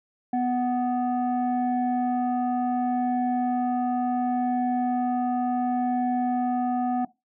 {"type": "tone pair together", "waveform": "sine", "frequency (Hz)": [247.9, 743], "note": ["B3", "F#5"], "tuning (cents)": [7, 7], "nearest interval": "octave + perfect fifth", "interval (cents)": 1900, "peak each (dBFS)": -23, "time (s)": [0.33, 7.05], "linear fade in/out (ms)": 5, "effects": ["noise-tail reverb RT60 0.2 s tail -19 dB re dry", "tanh soft clip ceiling -19 dBFS"]}